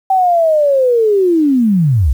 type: linear sweep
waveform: sine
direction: down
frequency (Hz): 775 to 55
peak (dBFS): -8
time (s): 0.1-2.13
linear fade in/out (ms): 5
effects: 7-bit